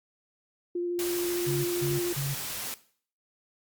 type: tone with vibrato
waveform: sine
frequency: 350.1 Hz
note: F4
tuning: 4 cents sharp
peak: -27 dBFS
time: 0.75-2.13 s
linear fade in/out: 5 ms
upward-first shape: square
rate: 13 Hz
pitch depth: 8 cents each way
type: noise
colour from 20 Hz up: white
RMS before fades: -35 dBFS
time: 0.99-2.74 s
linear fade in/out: 0 ms
type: tone bursts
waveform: sine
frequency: 139.4 Hz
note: C#3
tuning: 10 cents sharp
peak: -28 dBFS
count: 3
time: 1.46-2.35 s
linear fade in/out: 20 ms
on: 190 ms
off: 160 ms
effects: noise-tail reverb RT60 0.5 s tail -17 dB re dry + Opus 48 kbps